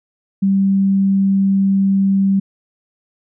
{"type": "tone", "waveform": "sine", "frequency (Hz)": 195, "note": "G3", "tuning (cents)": -9, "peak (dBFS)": -11, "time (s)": [0.42, 2.4], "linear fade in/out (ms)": 10, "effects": []}